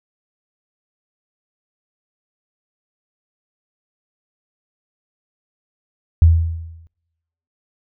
sine tone with exponential decay, 82.41 Hz, E2, in tune, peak -4 dBFS, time 6.22-6.87 s, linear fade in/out 0 ms, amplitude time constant 140 ms, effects noise-tail reverb RT60 1.0 s tail -26 dB re dry

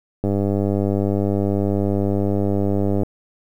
click train, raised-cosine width 2 ms, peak -8 dBFS, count 280, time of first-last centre 0.24-3.033 s, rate 99.9 Hz, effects 8-bit

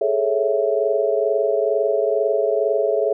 sine chord, A major seventh, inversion third, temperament equal with one note detuned, 415.3 / 437.5 / 554.4 / 659.3 Hz, G#4 / A4 / C#5 / E5, 0 / -10 / 0 / 0 cents, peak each -22 dBFS, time 0.01-3.13 s, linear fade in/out 5 ms, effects none

